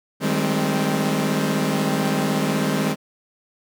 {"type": "chord", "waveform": "sawtooth", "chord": "Ab major seventh", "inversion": "second", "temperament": "equal with one note detuned", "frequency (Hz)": [155.56, 196, 212.1, 261.6], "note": ["Eb3", "G3", "Ab3", "C4"], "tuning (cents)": [0, 0, 37, 0], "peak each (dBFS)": -21, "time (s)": [0.2, 2.96], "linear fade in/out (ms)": 50, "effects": []}